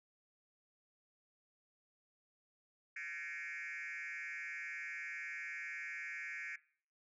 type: tone with frequency modulation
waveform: sine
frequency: 1998 Hz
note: B6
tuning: 20 cents sharp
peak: -40 dBFS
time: 2.96-6.56 s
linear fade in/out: 5 ms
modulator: 150 Hz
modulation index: 2.7
effects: noise-tail reverb RT60 0.5 s tail -20 dB re dry + tanh soft clip ceiling -40 dBFS